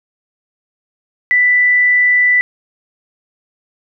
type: tone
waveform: sine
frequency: 1980 Hz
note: B6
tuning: 4 cents sharp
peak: -8 dBFS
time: 1.31-2.41 s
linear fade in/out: 0 ms
effects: none